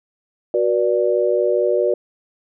sine chord, B minor, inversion second, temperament equal with one note detuned, 370 / 482.6 / 587.3 Hz, F#4 / B4 / D5, 0 / -40 / 0 cents, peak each -19 dBFS, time 0.54-1.94 s, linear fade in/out 2 ms, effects none

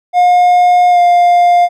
triangle tone with pitch glide, 715 to 703.5 Hz, F5 to F5, +41 to +12 cents, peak -3 dBFS, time 0.13-1.69 s, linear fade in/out 50 ms, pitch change -29 cents, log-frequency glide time 0.9-0.99 s, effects none

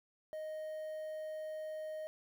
triangle tone with quantisation, 622.3 Hz, D#5, in tune, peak -38 dBFS, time 0.33-2.07 s, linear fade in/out 0 ms, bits 11, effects none

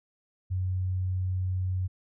sine tone, 92.5 Hz, F#2, in tune, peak -26 dBFS, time 0.5-1.88 s, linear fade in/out 20 ms, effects none

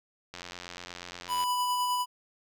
click train, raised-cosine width 0.2 ms, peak -23 dBFS, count 98, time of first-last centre 0.34-1.437 s, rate 88.4 Hz
square tone with tremolo, 990 Hz, B5, 4 cents sharp, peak -26 dBFS, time 1.28-2.06 s, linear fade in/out 50 ms, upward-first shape sine, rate 9.7 Hz, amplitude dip 25%
effects none

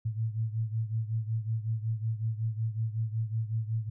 sine beating tone pair, 110 / 115.4 Hz, A2 / A#2, 0 / -17 cents, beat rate 5.4 Hz, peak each -30 / -34 dBFS, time 0.05-3.9 s, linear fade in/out 10 ms, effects none

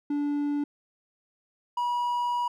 triangle tone pair in turn, 290 / 967.9 Hz, D4 / B5, -22 / -35 cents, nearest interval octave + major sixth, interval 2087 cents, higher second, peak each -23 dBFS, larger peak neither, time 0.1-0.64 / 1.77-2.48 s, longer second, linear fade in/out 5 ms, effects none

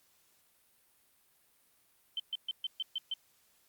sine tone bursts, 3091 Hz, G7, 25 cents flat, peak -32 dBFS, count 7, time 2.17-3.139 s, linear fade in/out 2 ms, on 27 ms, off 130 ms, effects white hiss -69 dBFS RMS until 3.68 s + Opus 48 kbps

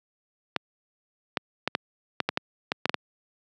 clicks, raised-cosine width 0.3 ms, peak -7 dBFS, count 11, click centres 0.563 / 1.372 / 1.676 / 1.751 / 2.203 / 2.29 / 2.374 / 2.719 / 2.856 / 2.895 / 2.943 s, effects high-pass 150 Hz 12 dB/octave

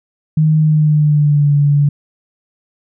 sine tone with pitch glide, 155.56 to 144.31 Hz, D#3 to D3, 0 to -30 cents, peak -8 dBFS, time 0.37-1.89 s, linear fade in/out 5 ms, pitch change -130 cents, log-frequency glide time 0.59-1.52 s, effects none

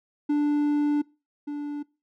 triangle tone pair in turn, 293.7 / 291.8 Hz, D4 / D4, 0 / -11 cents, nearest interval unison, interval 11 cents, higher first, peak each -18 / -27 dBFS, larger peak first, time 0.29-1.02 / 1.47-1.83 s, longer first, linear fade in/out 10 ms, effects noise-tail reverb RT60 0.3 s tail -23 dB re dry

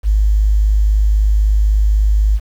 sine tone, 51.91 Hz, G#1, in tune, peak -9 dBFS, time 0.03-2.4 s, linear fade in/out 50 ms, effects 7-bit

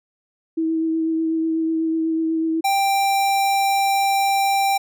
sine tone with vibrato, 323.1 Hz, E4, 35 cents flat, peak -18 dBFS, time 0.57-2.61 s, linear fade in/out 10 ms, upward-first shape triangle, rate 8.1 Hz, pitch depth 17 cents each way
square tone, 787 Hz, G5, 7 cents sharp, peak -17 dBFS, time 2.64-4.78 s, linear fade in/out 10 ms
effects none

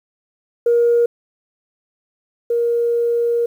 sine tone pair in turn, 472.9 / 471.2 Hz, A#4 / A#4, +25 / +19 cents, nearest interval unison, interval 6 cents, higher first, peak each -10 / -14 dBFS, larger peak first, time 0.66-1.06 / 2.5-3.46 s, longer second, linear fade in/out 5 ms, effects tanh soft clip ceiling -7 dBFS + 8-bit

